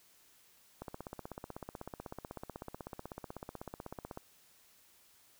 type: click train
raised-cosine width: 1 ms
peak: -28 dBFS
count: 55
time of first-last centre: 0.82-4.174 s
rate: 16.1 Hz
effects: white hiss -65 dBFS RMS until 5.39 s